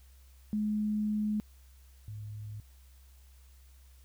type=tone pair in turn; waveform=sine; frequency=211.6 / 105.8 Hz; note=G#3 / G#2; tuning=+33 / +33 cents; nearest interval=octave; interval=1200 cents; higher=first; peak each=-28 / -39 dBFS; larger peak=first; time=0.53-1.4 / 2.08-2.6 s; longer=first; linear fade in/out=0 ms; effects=added 65 Hz sine -54 dBFS peak until 4.04 s + white hiss -66 dBFS RMS until 4.04 s